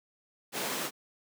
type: high-pass noise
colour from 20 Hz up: pink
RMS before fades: -34 dBFS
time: 0.52-0.91 s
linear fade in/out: 50 ms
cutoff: 230 Hz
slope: 12 dB/octave
effects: high-pass 150 Hz 12 dB/octave